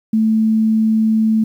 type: tone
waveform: sine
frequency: 220 Hz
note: A3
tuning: in tune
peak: -11 dBFS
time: 0.13-1.44 s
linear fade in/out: 5 ms
effects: 8-bit